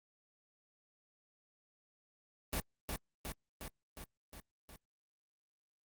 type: noise with echo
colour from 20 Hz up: pink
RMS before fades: -36 dBFS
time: 2.53-2.6 s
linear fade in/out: 0 ms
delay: 360 ms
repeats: 6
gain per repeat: -3 dB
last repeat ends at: 4.76 s
effects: Opus 32 kbps